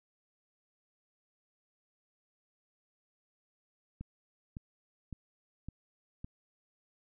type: click train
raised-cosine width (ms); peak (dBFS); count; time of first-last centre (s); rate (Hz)
5; -29; 5; 4.01-6.245; 1.79
effects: none